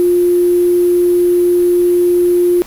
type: tone with sample-and-hold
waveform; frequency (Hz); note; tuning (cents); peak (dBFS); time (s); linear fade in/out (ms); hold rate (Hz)
sine; 352.6; F4; +17; -8; 0-2.62; 0; 11025
effects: pink hiss -37 dBFS RMS until 2.66 s